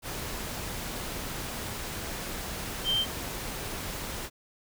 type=tone in noise; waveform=sine; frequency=3136 Hz; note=G7; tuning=in tune; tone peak=-24 dBFS; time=2.84-3.06 s; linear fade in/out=50 ms; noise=pink; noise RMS=-36 dBFS; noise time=0.02-4.3 s; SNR=+9 dB; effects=none